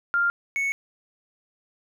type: tone pair in turn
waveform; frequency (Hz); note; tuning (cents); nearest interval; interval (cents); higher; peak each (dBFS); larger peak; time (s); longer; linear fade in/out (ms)
sine / triangle; 1396.9 / 2212; F6 / C#7; 0 / -4; minor sixth; 796; second; -19 / -21; first; 0.14-0.3 / 0.56-0.72; neither; 0
effects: none